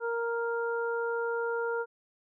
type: harmonic tone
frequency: 466.2 Hz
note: A#4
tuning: in tune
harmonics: 1 / 2 / 3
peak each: -30 / -37 / -35 dBFS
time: 0-1.86 s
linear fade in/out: 50 ms
effects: none